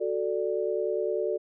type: chord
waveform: sine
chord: D major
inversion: first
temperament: equal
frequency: 370 / 440 / 587.3 Hz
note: F#4 / A4 / D5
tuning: 0 / 0 / 0 cents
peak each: -30 / -29 / -31 dBFS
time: 0-1.38 s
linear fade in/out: 20 ms
effects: none